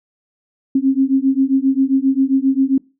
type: beating tone pair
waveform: sine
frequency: 264.6 / 272.1 Hz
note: C4 / C#4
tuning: +20 / -32 cents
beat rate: 7.5 Hz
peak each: -15 dBFS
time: 0.75-2.78 s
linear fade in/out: 5 ms
effects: noise-tail reverb RT60 0.3 s tail -23 dB re dry